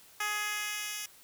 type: tone with high-pass filter sweep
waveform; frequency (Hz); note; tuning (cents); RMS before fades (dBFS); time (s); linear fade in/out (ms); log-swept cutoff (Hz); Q
10% pulse; 418.7; G#4; +14; -35; 0.2-1.06; 5; 1100 to 3800; 0.85
effects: white hiss -57 dBFS RMS until 1.23 s